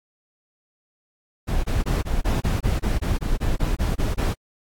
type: noise bursts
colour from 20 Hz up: brown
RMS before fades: -21 dBFS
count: 15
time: 1.47-4.342 s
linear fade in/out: 20 ms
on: 170 ms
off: 23 ms
effects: AAC 64 kbps